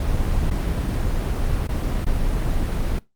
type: noise with dropouts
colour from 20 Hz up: brown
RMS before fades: -21 dBFS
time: 0-2.99 s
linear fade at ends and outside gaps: 5 ms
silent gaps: 0.502-0.509 / 1.673-1.689 / 2.047-2.065 s
effects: noise-tail reverb RT60 0.2 s tail -20 dB re dry + Opus 24 kbps